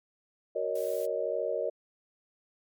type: chord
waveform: sine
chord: D# minor seventh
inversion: first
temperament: just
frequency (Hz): 373.4 / 466.7 / 560 / 622.3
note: F#4 / A#4 / C#5 / D#5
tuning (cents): +16 / +2 / +18 / 0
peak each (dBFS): -38 / -33 / -33 / -33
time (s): 0.55-1.7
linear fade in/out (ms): 10
type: noise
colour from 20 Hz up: blue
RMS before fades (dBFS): -47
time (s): 0.75-1.06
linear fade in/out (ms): 5
effects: MP3 96 kbps